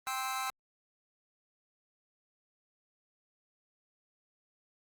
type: chord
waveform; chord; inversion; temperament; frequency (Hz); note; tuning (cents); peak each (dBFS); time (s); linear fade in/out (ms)
sawtooth; C major; second; just; 784.9 / 1046.5 / 1308.1; G5 / C6 / E6; +2 / 0 / -14; -34; 0.07-0.5; 0
effects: Opus 24 kbps